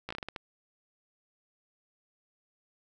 slowing click train, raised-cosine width 0.3 ms, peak -21 dBFS, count 8, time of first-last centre 0.09-0.362 s, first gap 15 ms, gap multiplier 1.31, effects none

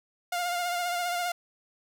sawtooth tone with vibrato, 705 Hz, F5, 16 cents sharp, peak -24 dBFS, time 0.32-1.32 s, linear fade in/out 5 ms, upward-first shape triangle, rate 15 Hz, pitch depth 40 cents each way, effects none

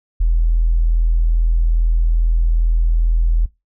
triangle tone with tanh clipping, 41.2 Hz, E1, in tune, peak -11 dBFS, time 0.2-3.46 s, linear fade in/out 10 ms, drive 3 dB, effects noise-tail reverb RT60 0.2 s tail -19 dB re dry

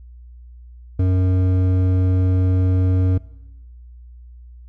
triangle tone with hard clipping, 92.5 Hz, F#2, in tune, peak -16 dBFS, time 0.99-3.18 s, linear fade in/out 5 ms, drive 14 dB, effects noise-tail reverb RT60 1.0 s tail -21 dB re dry + added 60 Hz sine -38 dBFS peak until 4.68 s

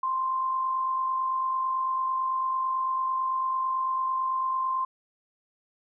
sine tone with amplitude modulation, 1046.5 Hz, C6, in tune, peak -23 dBFS, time 0.03-4.85 s, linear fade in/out 5 ms, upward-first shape sine, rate 49 Hz, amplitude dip 35%, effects none

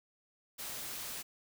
white noise, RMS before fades -42 dBFS, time 0.58-1.23 s, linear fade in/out 20 ms, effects none

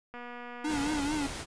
click train, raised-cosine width 0.5 ms, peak -29 dBFS, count 209, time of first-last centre 0.14-1 s, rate 242 Hz
square tone with vibrato, 293.7 Hz, D4, in tune, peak -30 dBFS, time 0.64-1.27 s, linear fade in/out 10 ms, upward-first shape triangle, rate 4.5 Hz, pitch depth 110 cents each way
pink noise, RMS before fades -38 dBFS, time 0.67-1.46 s, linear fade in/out 50 ms
effects resampled to 22050 Hz

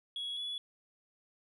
sine tone pair in turn, 3344 / 3404 Hz, G#7 / G#7, +11 / +42 cents, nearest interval unison, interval 31 cents, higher second, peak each -34 / -34 dBFS, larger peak neither, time 0.16-0.37 / 0.37-0.58 s, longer neither, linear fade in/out 2 ms, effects tanh soft clip ceiling -34 dBFS

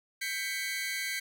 sawtooth tone cluster, 1580 / 1996 / 2227 Hz, G6 / B6 / C#7, +13 / +18 / +7 cents, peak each -36 / -32 / -33 dBFS, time 0.21-1.2 s, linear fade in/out 10 ms, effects none

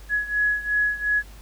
sine beating tone pair, 1682 / 1684.8 Hz, G#6 / G#6, +22 / +24 cents, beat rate 2.8 Hz, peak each -22 / -25 dBFS, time 0.09-1.23 s, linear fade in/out 50 ms, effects added 50 Hz sine -41 dBFS peak until 1.41 s + pink hiss -50 dBFS RMS until 1.41 s

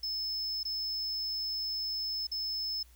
triangle tone with dropouts, 5230 Hz, E8, 15 cents flat, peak -31 dBFS, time 0.03-2.83 s, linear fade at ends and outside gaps 5 ms, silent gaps 0.632-0.651 / 2.27-2.315 s, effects added 60 Hz sine -56 dBFS peak until 2.95 s + white hiss -64 dBFS RMS until 2.95 s

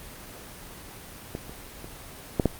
clicks, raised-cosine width 2 ms, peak -18 / -28 / -26 / -7 / -6 dBFS, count 5, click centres 1.351 / 1.495 / 1.844 / 2.398 / 2.457 s, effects pink hiss -43 dBFS RMS until 2.59 s + Opus 24 kbps

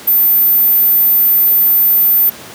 sine tone, 14080 Hz, A9, in tune, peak -7 dBFS, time 0.07-2.3 s, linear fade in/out 10 ms, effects pink hiss -32 dBFS RMS until 2.54 s + high-pass 150 Hz 12 dB/octave

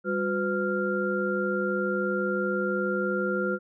sine tone cluster, 198.3 / 362.1 / 505 / 1393 Hz, G3 / F#4 / B4 / F6, +20 / -37 / +39 / -5 cents, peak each -30 dBFS, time 0.04-3.59 s, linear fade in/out 50 ms, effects none

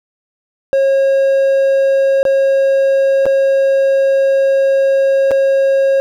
triangle tone with dropouts, 543 Hz, C#5, 36 cents flat, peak -7 dBFS, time 0.73-6 s, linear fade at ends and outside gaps 0 ms, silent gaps 2.23-2.252 / 3.256-3.264 / 5.309-5.315 s, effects none

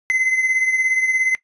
triangle beating tone pair, 2048 / 2065 Hz, C7 / C7, -38 / -23 cents, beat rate 17 Hz, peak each -14 / -22 dBFS, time 0.1-1.35 s, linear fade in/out 0 ms, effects noise-tail reverb RT60 0.1 s tail -19 dB re dry + resampled to 24000 Hz

